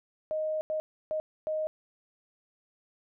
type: tone bursts at uneven times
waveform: sine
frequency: 622.3 Hz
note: D#5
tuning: in tune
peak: -28 dBFS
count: 4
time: 0.31-0.61 / 0.7-0.8 / 1.11-1.2 / 1.47-1.67 s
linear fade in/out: 0 ms
effects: none